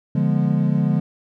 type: chord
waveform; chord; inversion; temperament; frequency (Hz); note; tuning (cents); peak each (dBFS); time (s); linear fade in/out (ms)
triangle; D diminished seventh; none; equal with one note detuned; 146.83 / 174.61 / 207.7 / 244.1; D3 / F3 / Ab3 / Cb4; 0 / 0 / 0 / -20; -18 / -19 / -20 / -24; 0.15-1; 5
effects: none